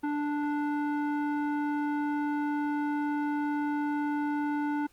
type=tone with low-pass filter; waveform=square; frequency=293.7 Hz; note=D4; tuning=in tune; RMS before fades=-30 dBFS; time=0.03-4.87 s; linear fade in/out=10 ms; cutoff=1300 Hz; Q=1.6; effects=pink hiss -64 dBFS RMS until 4.92 s + Opus 24 kbps